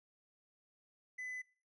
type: tone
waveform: triangle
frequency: 2008 Hz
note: B6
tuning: 28 cents sharp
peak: -40 dBFS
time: 1.18-1.42 s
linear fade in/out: 10 ms
effects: noise-tail reverb RT60 0.4 s tail -20 dB re dry + resampled to 24000 Hz